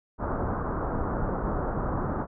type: low-pass noise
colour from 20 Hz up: pink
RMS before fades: -29 dBFS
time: 0.18-2.27 s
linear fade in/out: 50 ms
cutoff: 1400 Hz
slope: 48 dB/octave
effects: none